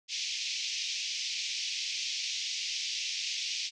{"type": "band-pass noise", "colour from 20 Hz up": "white", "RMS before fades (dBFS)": -35, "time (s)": [0.08, 3.71], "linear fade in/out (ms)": 50, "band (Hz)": [2300, 6100], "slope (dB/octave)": 48, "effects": []}